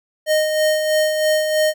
square tone with tremolo, 618 Hz, D#5, 12 cents flat, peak -14 dBFS, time 0.26-1.74 s, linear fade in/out 50 ms, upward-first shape sine, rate 3.1 Hz, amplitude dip 45%, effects none

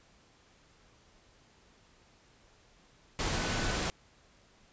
sine tone in noise, 1497 Hz, F#6, 20 cents sharp, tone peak -42 dBFS, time 3.35-3.76 s, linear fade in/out 0 ms, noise pink, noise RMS -32 dBFS, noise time 3.19-3.9 s, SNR -13 dB, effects pink hiss -63 dBFS RMS until 4.72 s + resampled to 16000 Hz

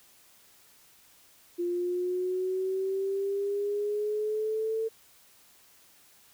sine exponential sweep, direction up, 347.6 to 448.3 Hz, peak -27 dBFS, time 1.58-4.89 s, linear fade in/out 20 ms, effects white hiss -59 dBFS RMS until 6.33 s

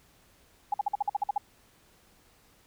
sine tone bursts, 820 Hz, G#5, 22 cents flat, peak -23 dBFS, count 10, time 0.72-1.38 s, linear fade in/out 5 ms, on 21 ms, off 50 ms, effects pink hiss -62 dBFS RMS until 2.66 s

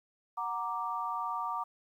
sine chord, Gb augmented, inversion none, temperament equal, 740 / 932.3 / 1174.7 Hz, Gb5 / Bb5 / D6, 0 / 0 / 0 cents, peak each -40 / -36 / -35 dBFS, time 0.37-1.64 s, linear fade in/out 10 ms, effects 11-bit

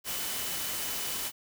sine tone in noise, 3000 Hz, F#7, 23 cents sharp, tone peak -44 dBFS, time 0.04-1.32 s, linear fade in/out 50 ms, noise white, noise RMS -34 dBFS, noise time 0.04-1.32 s, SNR -13 dB, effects none

